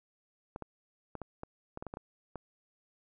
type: clicks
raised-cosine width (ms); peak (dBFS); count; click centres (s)
1; -26; 11; 0.561 / 0.623 / 1.153 / 1.217 / 1.434 / 1.774 / 1.825 / 1.867 / 1.939 / 1.971 / 2.357
effects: none